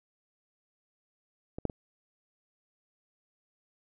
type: clicks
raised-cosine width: 2 ms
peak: -24 / -14 / -26 dBFS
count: 3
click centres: 1.585 / 1.653 / 1.698 s
effects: none